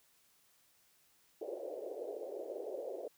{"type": "band-pass noise", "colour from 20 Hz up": "white", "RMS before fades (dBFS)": -43, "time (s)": [1.41, 3.08], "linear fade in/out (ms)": 5, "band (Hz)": [370, 600], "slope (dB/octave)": 48, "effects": ["white hiss -70 dBFS RMS until 3.17 s"]}